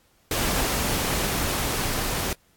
pink noise with level ramp, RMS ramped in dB -24 to -27 dBFS, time 0.31-2.33 s, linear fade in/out 2 ms, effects pink hiss -62 dBFS RMS until 2.56 s + AAC 64 kbps

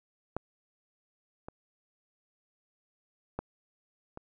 clicks, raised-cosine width 1 ms, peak -18 / -27 / -19 / -28 dBFS, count 4, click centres 0.366 / 1.485 / 3.39 / 4.174 s, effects none

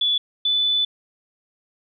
sine tone pair in turn, 3442 / 3490 Hz, A7 / A7, -39 / -15 cents, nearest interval unison, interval 24 cents, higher second, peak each -17 dBFS, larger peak neither, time 0.01-0.18 / 0.45-0.85 s, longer second, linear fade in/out 5 ms, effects none

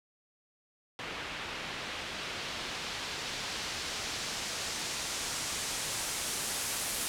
white noise with low-pass filter sweep, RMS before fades -37 dBFS, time 0.99-7.08 s, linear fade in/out 0 ms, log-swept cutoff 2600 to 11000 Hz, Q 0.95, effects none

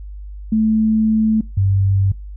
sine tone pair in turn, 218.8 / 97.46 Hz, A3 / G2, -9 / -10 cents, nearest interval octave + major second, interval 1401 cents, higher first, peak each -12 / -12 dBFS, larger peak neither, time 0.52-1.41 / 1.57-2.12 s, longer first, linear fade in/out 5 ms, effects noise-tail reverb RT60 0.2 s tail -22 dB re dry + added 50 Hz sine -29 dBFS peak until 2.36 s

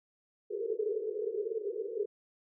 pink band-pass noise, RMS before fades -35 dBFS, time 0.5-2.06 s, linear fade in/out 10 ms, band 400 to 460 Hz, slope 96 dB/octave, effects none

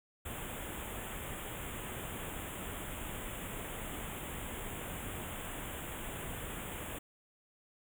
pink band-stop noise, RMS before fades -42 dBFS, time 0.25-6.99 s, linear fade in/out 10 ms, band 3500 to 7000 Hz, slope 96 dB/octave, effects none

